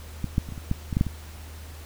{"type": "clicks", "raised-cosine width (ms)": 5, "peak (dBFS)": [-14, -9, -23, -24, -23, -11, -16, -9, -7, -17], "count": 10, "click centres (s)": [0.243, 0.381, 0.489, 0.523, 0.578, 0.714, 0.928, 0.969, 1.011, 1.067], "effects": ["added 77 Hz sine -39 dBFS peak until 1.85 s", "pink hiss -47 dBFS RMS until 1.85 s"]}